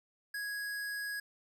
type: tone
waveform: square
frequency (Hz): 1661.2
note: G#6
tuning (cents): 0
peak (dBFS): -37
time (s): 0.34-1.2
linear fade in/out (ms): 5
effects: none